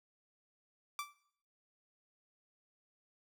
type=tone with exponential decay; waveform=sawtooth; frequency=1167 Hz; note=D6; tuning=11 cents flat; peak=-31 dBFS; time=0.99-1.14 s; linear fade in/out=1 ms; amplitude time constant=31 ms; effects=noise-tail reverb RT60 0.6 s tail -17 dB re dry